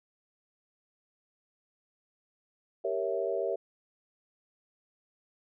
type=chord; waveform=sine; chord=G diminished seventh; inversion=none; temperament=equal; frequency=392 / 466.2 / 554.4 / 659.3 Hz; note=G4 / Bb4 / Db5 / Fb5; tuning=0 / 0 / 0 / 0 cents; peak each=-34 dBFS; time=2.84-3.56 s; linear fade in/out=10 ms; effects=none